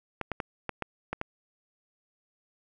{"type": "clicks", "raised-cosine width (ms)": 0.5, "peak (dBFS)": -16, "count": 7, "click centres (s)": [0.213, 0.317, 0.402, 0.693, 0.823, 1.13, 1.214], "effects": []}